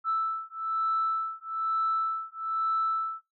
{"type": "beating tone pair", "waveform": "sine", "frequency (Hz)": [1318.5, 1319.6], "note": ["E6", "E6"], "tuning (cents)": [0, 1], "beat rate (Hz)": 1.1, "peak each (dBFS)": -29, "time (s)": [0.04, 3.22], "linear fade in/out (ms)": 50, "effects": ["noise-tail reverb RT60 0.2 s tail -26 dB re dry", "tanh soft clip ceiling -19 dBFS"]}